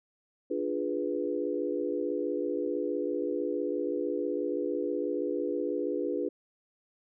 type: chord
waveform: sine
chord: D diminished seventh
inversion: none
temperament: equal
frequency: 293.7 / 349.2 / 415.3 / 493.9 Hz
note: D4 / F4 / Ab4 / Cb5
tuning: 0 / 0 / 0 / 0 cents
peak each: -34 dBFS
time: 0.5-6.29 s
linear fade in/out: 10 ms
effects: none